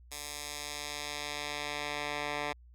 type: tone with band-pass filter sweep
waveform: 10% pulse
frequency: 146.83 Hz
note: D3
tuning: in tune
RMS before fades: -38 dBFS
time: 0.11-2.53 s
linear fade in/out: 10 ms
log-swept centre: 8700 to 1800 Hz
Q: 0.74
effects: added 60 Hz sine -53 dBFS peak until 2.74 s